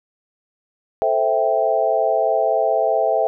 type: chord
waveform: sine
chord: A minor seventh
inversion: none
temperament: equal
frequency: 440 / 523.3 / 659.3 / 784 Hz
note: A4 / C5 / E5 / G5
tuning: 0 / 0 / 0 / 0 cents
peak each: -23 / -22 / -18 / -22 dBFS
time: 1.02-3.27 s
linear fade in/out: 0 ms
effects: none